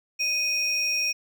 triangle tone pair together, 2489 / 5588 Hz, D#7 / F8, 0 / 0 cents, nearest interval octave + major second, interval 1400 cents, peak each -23 dBFS, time 0.19-1.13 s, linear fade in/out 20 ms, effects tanh soft clip ceiling -18 dBFS

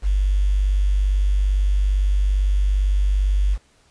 sine tone with quantisation, 48.83 Hz, G1, 6 cents flat, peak -15 dBFS, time 0.02-3.58 s, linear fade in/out 50 ms, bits 7, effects pink hiss -58 dBFS RMS until 3.9 s + resampled to 22050 Hz

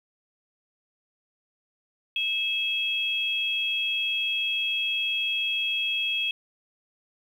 sine tone pair together, 2607 / 3287 Hz, E7 / G#7, -20 / -19 cents, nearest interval major third, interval 401 cents, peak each -27 dBFS, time 2.16-6.31 s, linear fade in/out 2 ms, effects 9-bit

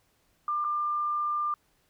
sine tone with dropouts, 1195 Hz, D6, 30 cents sharp, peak -26 dBFS, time 0.48-1.54 s, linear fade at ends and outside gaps 2 ms, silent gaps 0.643-0.647 s, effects pink hiss -69 dBFS RMS until 1.89 s

